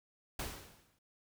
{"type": "noise with exponential decay", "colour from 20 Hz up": "pink", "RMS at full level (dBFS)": -38, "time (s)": [0.39, 0.99], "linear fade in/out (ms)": 5, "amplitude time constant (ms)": 130, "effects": []}